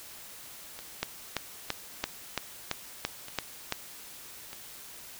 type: two click trains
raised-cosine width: 0.2 ms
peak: -24 / -11 dBFS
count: 4 / 9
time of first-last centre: 0.79-4.531 / 1.03-3.724 s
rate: 0.802 / 2.97 Hz
effects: white hiss -47 dBFS RMS until 5.19 s